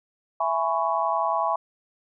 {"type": "chord", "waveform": "sine", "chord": "C# minor seventh", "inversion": "first", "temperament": "just", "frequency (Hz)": [665.2, 831.5, 997.9, 1108.7], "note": ["E5", "G#5", "B5", "C#6"], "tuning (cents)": [16, 2, 18, 0], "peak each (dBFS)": -27, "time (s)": [0.4, 1.56], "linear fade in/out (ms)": 5, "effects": []}